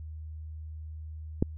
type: click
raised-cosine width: 3 ms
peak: -11 dBFS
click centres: 1.425 s
effects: added 78 Hz sine -38 dBFS peak until 1.57 s